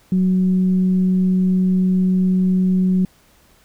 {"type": "tone with frequency modulation", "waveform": "sine", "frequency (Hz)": 185, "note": "F#3", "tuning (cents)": 0, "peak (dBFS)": -13, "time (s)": [0.12, 3.05], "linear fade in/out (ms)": 2, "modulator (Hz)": 187, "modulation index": 0.22, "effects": ["pink hiss -54 dBFS RMS until 3.64 s"]}